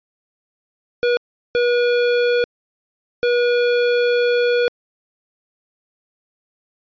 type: tone bursts at uneven times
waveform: square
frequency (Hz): 483.7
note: B4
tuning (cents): -36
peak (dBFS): -15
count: 3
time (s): 1.03-1.17 / 1.55-2.44 / 3.23-4.68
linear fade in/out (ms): 0
effects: resampled to 11025 Hz